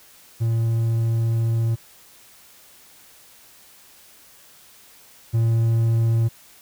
triangle tone pair in turn, 114.3 / 114.3 Hz, A#2 / A#2, -34 / -34 cents, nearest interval unison, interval 0 cents, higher neither, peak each -16 / -14 dBFS, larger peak second, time 0.4-1.76 / 5.33-6.29 s, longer first, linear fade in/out 20 ms, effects white hiss -50 dBFS RMS until 6.61 s

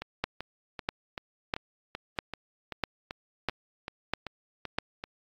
two click trains, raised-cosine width 0.3 ms, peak -11 / -20 dBFS, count 8 / 14, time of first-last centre 0.24-4.785 / 0.02-5.039 s, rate 1.54 / 2.59 Hz, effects AAC 48 kbps

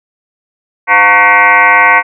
sine tone with frequency modulation, 1516 Hz, F#6, 42 cents sharp, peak -3 dBFS, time 0.87-2.03 s, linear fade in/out 50 ms, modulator 201 Hz, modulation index 3.8, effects none

